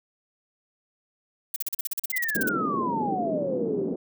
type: noise bursts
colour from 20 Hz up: violet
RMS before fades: -27 dBFS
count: 16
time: 1.54-2.492 s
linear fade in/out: 5 ms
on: 22 ms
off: 40 ms
type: exponential sweep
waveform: sine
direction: down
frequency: 2093 to 370 Hz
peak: -26 dBFS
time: 2.12-3.87 s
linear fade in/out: 20 ms
type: band-pass noise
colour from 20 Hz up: pink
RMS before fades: -30 dBFS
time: 2.35-3.96 s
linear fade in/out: 5 ms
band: 200 to 430 Hz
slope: 24 dB/octave
effects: none